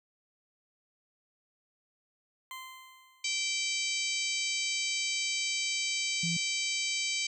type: tone with exponential decay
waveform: 20% pulse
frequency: 1039 Hz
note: C6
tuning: 12 cents flat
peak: -34 dBFS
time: 2.51-3.71 s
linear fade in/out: 1 ms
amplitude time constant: 260 ms
type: harmonic tone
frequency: 776 Hz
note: G5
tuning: 18 cents flat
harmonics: 3 / 4 / 5 / 6 / 7 / 8 / 9 / 10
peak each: -34 / -37 / -41 / -37 / -43 / -38 / -43 / -40 dBFS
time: 3.24-7.27 s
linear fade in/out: 5 ms
type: tone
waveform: sine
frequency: 169.3 Hz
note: E3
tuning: 46 cents sharp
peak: -32 dBFS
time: 6.23-6.37 s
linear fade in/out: 5 ms
effects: none